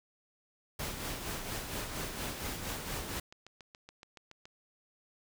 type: noise with tremolo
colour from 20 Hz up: pink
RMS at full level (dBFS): -37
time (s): 0.79-3.2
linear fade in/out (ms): 5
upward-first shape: sine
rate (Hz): 4.3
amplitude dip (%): 45
type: click train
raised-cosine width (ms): 0.2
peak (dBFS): -33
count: 13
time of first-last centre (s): 2.76-4.455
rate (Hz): 7.08
effects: none